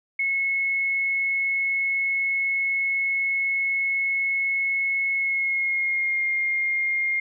sine tone with pitch glide, 2186 to 2124 Hz, C#7 to C7, -25 to +25 cents, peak -21 dBFS, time 0.19-7.2 s, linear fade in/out 5 ms, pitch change -50 cents, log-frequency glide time 5.13-6.24 s, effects none

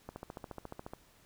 click train, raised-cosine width 1 ms, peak -28 dBFS, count 13, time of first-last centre 0.09-0.935 s, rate 14.2 Hz, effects pink hiss -64 dBFS RMS until 1.25 s

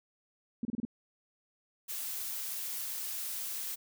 sine tone bursts, 233.1 Hz, A#3, in tune, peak -30 dBFS, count 5, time 0.63-0.851 s, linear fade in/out 2 ms, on 21 ms, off 29 ms
blue noise, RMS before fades -38 dBFS, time 1.88-3.76 s, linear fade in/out 20 ms
effects none

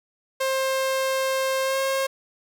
sawtooth tone with pitch glide, 530 to 537.4 Hz, C5 to C5, +22 to +46 cents, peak -18 dBFS, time 0.4-2.07 s, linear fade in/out 10 ms, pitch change +24 cents, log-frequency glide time 1.63-1.78 s, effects none

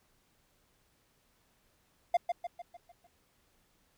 triangle tone with echo, 698.5 Hz, F5, in tune, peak -20 dBFS, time 2.14-2.17 s, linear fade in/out 5 ms, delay 150 ms, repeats 6, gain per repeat -6 dB, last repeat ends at 3.07 s, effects pink hiss -71 dBFS RMS until 3.97 s

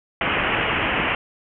white low-pass noise, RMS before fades -22 dBFS, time 0.21-1.15 s, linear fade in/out 2 ms, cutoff 3000 Hz, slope 96 dB/octave, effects none

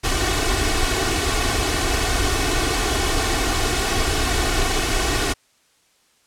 pink noise with comb filter, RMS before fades -20 dBFS, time 0.03-5.34 s, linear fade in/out 20 ms, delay 2.7 ms, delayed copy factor +0.7, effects white hiss -60 dBFS RMS until 6.26 s + low-pass 9000 Hz 12 dB/octave

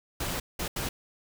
pink noise bursts at uneven times, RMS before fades -32 dBFS, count 3, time 0.2-0.4 / 0.59-0.68 / 0.76-0.89 s, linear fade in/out 5 ms, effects none

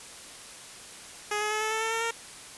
10% pulse tone with pitch steps, 417.7 / 423.5 / 429.4 / 435.4 / 441.5 / 447.7 / 453.9 / 460.3 Hz, G#4 / G#4 / A4 / A4 / A4 / A4 / A#4 / A#4, +10 / +34 / -42 / -18 / +6 / +30 / -46 / -22 cents, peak -19 dBFS, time 1.31-2.11 s, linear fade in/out 5 ms, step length 100 ms, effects white hiss -45 dBFS RMS until 2.57 s + resampled to 24000 Hz

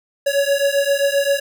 square beating tone pair, 557 / 564.6 Hz, C#5 / C#5, +8 / +32 cents, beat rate 7.6 Hz, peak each -19 dBFS, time 0.26-1.4 s, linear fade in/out 10 ms, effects none

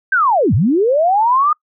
sine linear two-way sweep, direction down then up, 1605 to 85.6 to 1243 Hz, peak -10 dBFS, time 0.12-1.53 s, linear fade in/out 5 ms, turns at 0.54 s, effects noise-tail reverb RT60 0.1 s tail -24 dB re dry

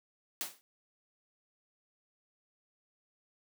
white noise with exponential decay, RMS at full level -33 dBFS, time 0.41-0.61 s, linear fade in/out 0 ms, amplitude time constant 43 ms, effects high-pass 200 Hz 12 dB/octave

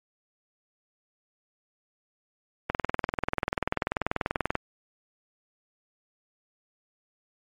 click train, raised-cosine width 0.5 ms, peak -10 dBFS, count 39, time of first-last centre 2.7-4.554 s, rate 20.5 Hz, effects MP3 64 kbps

